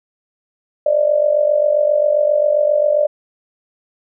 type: tone with amplitude modulation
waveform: sine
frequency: 595 Hz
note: D5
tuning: 22 cents sharp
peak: -8 dBFS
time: 0.86-3.07 s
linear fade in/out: 5 ms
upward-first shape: sine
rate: 47.5 Hz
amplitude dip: 75%
effects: none